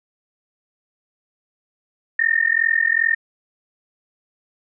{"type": "tone with amplitude modulation", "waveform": "sine", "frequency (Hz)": 1825, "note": "A#6", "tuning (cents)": -37, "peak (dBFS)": -11, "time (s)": [2.19, 3.15], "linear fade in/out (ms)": 5, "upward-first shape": "sine", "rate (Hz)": 42.5, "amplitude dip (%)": 95, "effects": []}